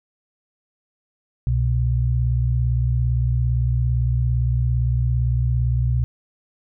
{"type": "tone pair together", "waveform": "sine", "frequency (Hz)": [65.07, 122.7], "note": ["C2", "B2"], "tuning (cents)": [-9, -11], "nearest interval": "major seventh", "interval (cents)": 1098, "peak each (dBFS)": [-20, -19], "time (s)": [1.47, 6.04], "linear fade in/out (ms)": 0, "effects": []}